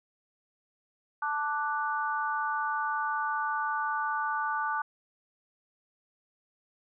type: chord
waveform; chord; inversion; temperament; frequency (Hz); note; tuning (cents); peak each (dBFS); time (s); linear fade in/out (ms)
sine; D major; second; equal; 880 / 1174.7 / 1480; A5 / D6 / F#6; 0 / 0 / 0; -32 / -32 / -33; 1.22-4.82; 5
effects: none